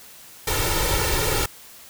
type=noise with comb filter; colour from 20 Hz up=pink; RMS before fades=-22 dBFS; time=0.47-1.46 s; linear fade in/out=5 ms; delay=2.2 ms; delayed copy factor=+0.95; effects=white hiss -45 dBFS RMS until 1.89 s